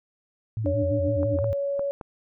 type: tone with vibrato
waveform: sine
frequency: 98 Hz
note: G2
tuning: in tune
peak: -25 dBFS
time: 0.57-1.53 s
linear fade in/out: 0 ms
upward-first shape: square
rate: 5.9 Hz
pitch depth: 200 cents each way
type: tone with tremolo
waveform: sine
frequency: 293.7 Hz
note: D4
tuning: in tune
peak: -25 dBFS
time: 0.64-1.37 s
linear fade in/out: 10 ms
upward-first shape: sine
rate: 7.4 Hz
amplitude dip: 85%
type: tone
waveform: sine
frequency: 561 Hz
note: C#5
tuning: 21 cents sharp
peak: -24 dBFS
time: 0.66-1.91 s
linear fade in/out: 0 ms
type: clicks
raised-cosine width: 1 ms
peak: -22 dBFS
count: 5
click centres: 1.231 / 1.388 / 1.443 / 1.794 / 2.012 s
effects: none